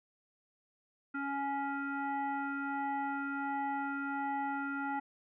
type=tone with frequency modulation; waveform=sine; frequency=279.7 Hz; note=C#4; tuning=16 cents sharp; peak=-33 dBFS; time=1.14-5 s; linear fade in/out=10 ms; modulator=558 Hz; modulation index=2.3; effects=none